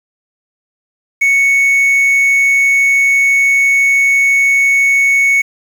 triangle tone with quantisation, 2217 Hz, C#7, in tune, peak -6 dBFS, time 1.21-5.42 s, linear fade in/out 10 ms, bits 6, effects none

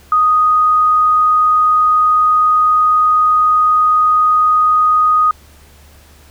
sine tone, 1244 Hz, D#6, 1 cent flat, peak -8 dBFS, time 0.12-5.31 s, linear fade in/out 2 ms, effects added 73 Hz sine -43 dBFS peak until 6.3 s + pink hiss -46 dBFS RMS until 6.3 s

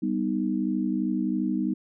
sine chord, G augmented, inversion none, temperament equal with one note detuned, 196 / 248.1 / 311.1 Hz, G3 / B3 / D#4, 0 / +8 / 0 cents, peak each -28 dBFS, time 0.02-1.74 s, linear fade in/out 10 ms, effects none

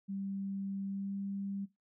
sine tone with pitch glide, 196 to 197.71 Hz, G3 to G3, 0 to +15 cents, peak -36 dBFS, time 0.08-1.66 s, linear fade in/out 20 ms, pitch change +15 cents, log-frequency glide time 0.86-1.15 s, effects noise-tail reverb RT60 0.2 s tail -18 dB re dry

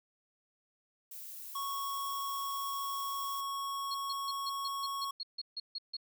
violet noise, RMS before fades -46 dBFS, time 1.11-3.41 s, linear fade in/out 5 ms
square tone, 1105 Hz, C#6, 6 cents flat, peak -36 dBFS, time 1.55-5.11 s, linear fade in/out 5 ms
sine tone bursts, 4306 Hz, C8, 49 cents sharp, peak -36 dBFS, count 12, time 3.91-5.968 s, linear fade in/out 5 ms, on 34 ms, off 150 ms
effects none

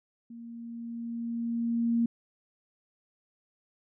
sine tone with level ramp, 233.1 Hz, A#3, in tune, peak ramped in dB -42 to -22 dBFS, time 0.3-2.06 s, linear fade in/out 5 ms, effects none

